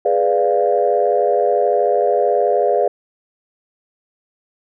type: chord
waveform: sine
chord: G# diminished seventh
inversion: none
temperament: equal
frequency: 415.3 / 493.9 / 587.3 / 698.5 Hz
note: G#4 / B4 / D5 / F5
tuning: 0 / 0 / 0 / 0 cents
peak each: -18 dBFS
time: 0.05-2.88 s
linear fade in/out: 5 ms
effects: tanh soft clip ceiling -3 dBFS